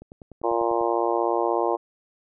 click train, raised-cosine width 2 ms, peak -29 dBFS, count 9, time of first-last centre 0.02-0.812 s, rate 10.1 Hz
harmonic tone, 116.6 Hz, A#2, 1 cent sharp, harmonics 3 / 4 / 5 / 6 / 7 / 8 / 9, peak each -26 / -27 / -28 / -29 / -29 / -30 / -31 dBFS, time 0.43-1.77 s, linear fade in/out 20 ms
effects none

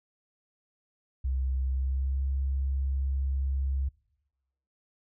sine tone with pitch glide, 65.41 to 67.56 Hz, C2 to C#2, 0 to -44 cents, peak -26 dBFS, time 1.24-3.89 s, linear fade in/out 10 ms, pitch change +56 cents, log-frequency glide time 1.68-2.24 s, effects noise-tail reverb RT60 1.0 s tail -24 dB re dry

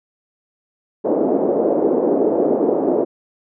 pink band-pass noise, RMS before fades -17 dBFS, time 1.04-3.05 s, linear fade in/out 20 ms, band 300 to 570 Hz, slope 24 dB/octave, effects none

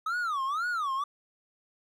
triangle tone with vibrato, 1244.5 Hz, D#6, in tune, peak -26 dBFS, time 0.06-1.04 s, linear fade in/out 5 ms, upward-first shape sine, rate 2 Hz, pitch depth 280 cents each way, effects none

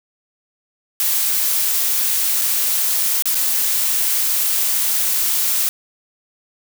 blue noise with dropouts, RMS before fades -18 dBFS, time 1-5.69 s, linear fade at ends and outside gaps 0 ms, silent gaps 2.414-2.418 / 3.223-3.256 / 3.346-3.353 s, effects none

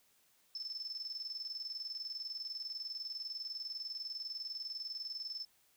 sine tone with tremolo, 5274 Hz, E8, in tune, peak -38 dBFS, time 0.55-5.45 s, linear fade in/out 2 ms, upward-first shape square, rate 20 Hz, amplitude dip 60%, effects white hiss -71 dBFS RMS until 5.76 s

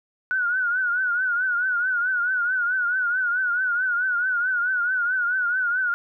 sine tone with vibrato, 1467 Hz, F#6, 15 cents flat, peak -20 dBFS, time 0.31-5.94 s, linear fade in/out 0 ms, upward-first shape triangle, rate 4.6 Hz, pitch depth 100 cents each way, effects none

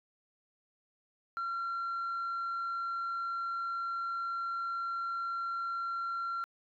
sine tone, 1369 Hz, F6, 35 cents flat, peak -31 dBFS, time 1.37-6.44 s, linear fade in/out 0 ms, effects tanh soft clip ceiling -31 dBFS

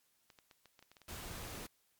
clicks, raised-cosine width 0.2 ms, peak -40 dBFS, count 11, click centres 0.302 / 0.388 / 0.512 / 0.657 / 0.792 / 0.826 / 0.916 / 0.968 / 1.017 / 1.082 / 1.274 s
pink noise, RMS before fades -46 dBFS, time 1.08-1.67 s, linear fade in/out 10 ms
effects white hiss -75 dBFS RMS until 1.99 s + MP3 96 kbps

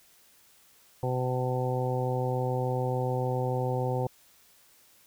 harmonic tone, 126.9 Hz, B2, 47 cents sharp, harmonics 1 / 2 / 3 / 4 / 5 / 6 / 7, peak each -29 / -39 / -35 / -32 / -45 / -36 / -38 dBFS, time 1.03-4.07 s, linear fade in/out 2 ms, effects white hiss -60 dBFS RMS until 5.06 s

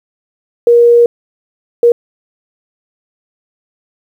sine tone bursts at uneven times, 473.9 Hz, A#4, 28 cents sharp, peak -3 dBFS, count 2, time 0.67-1.06 / 1.83-1.92 s, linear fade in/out 2 ms, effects 7-bit

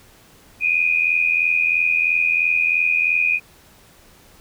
sine tone pair together, 2406 / 2489 Hz, D7 / D#7, +41 / 0 cents, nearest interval minor second, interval 59 cents, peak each -20 / -17 dBFS, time 0.6-3.4 s, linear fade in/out 50 ms, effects pink hiss -50 dBFS RMS until 4.4 s

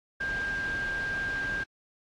sine tone in noise, 1597 Hz, G6, 32 cents sharp, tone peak -29 dBFS, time 0.2-1.64 s, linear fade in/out 10 ms, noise pink, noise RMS -39 dBFS, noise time 0.2-1.64 s, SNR +7 dB, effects low-pass 4000 Hz 12 dB/octave + AAC 64 kbps

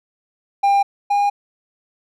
triangle tone pair in turn, 799 / 812.5 Hz, G5 / G#5, +33 / -38 cents, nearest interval unison, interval 29 cents, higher second, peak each -10 / -12 dBFS, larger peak first, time 0.63-0.83 / 1.1-1.3 s, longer neither, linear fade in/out 10 ms, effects none

